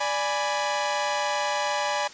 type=chord; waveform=sawtooth; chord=G# diminished; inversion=second; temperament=equal; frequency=587.3 / 830.6 / 987.8 Hz; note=D5 / G#5 / B5; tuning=0 / 0 / 0 cents; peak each=-25 / -24 / -26 dBFS; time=0-2.08 s; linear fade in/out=10 ms; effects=white hiss -44 dBFS RMS until 2.13 s + resampled to 16000 Hz